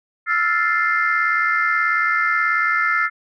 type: chord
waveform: sine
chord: F major seventh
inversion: third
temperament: equal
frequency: 1318.5 / 1396.9 / 1760 / 2093 Hz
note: E6 / F6 / A6 / C7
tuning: 0 / 0 / 0 / 0 cents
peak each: -21 dBFS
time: 0.26-3.1 s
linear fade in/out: 50 ms
effects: tanh soft clip ceiling -7 dBFS